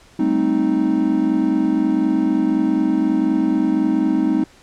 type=chord; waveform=triangle; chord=A half-diminished seventh; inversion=third; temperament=equal; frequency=196 / 220 / 261.6 / 311.1 Hz; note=G3 / A3 / C4 / Eb4; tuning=0 / 0 / 0 / 0 cents; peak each=-22 / -21 / -18 / -16 dBFS; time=0.19-4.44 s; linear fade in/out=5 ms; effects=pink hiss -49 dBFS RMS until 4.62 s + low-pass 8000 Hz 12 dB/octave